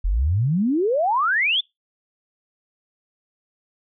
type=exponential sweep; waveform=sine; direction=up; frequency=39.97 to 3588 Hz; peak=-17 dBFS; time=0.04-1.61 s; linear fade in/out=10 ms; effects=noise-tail reverb RT60 0.2 s tail -26 dB re dry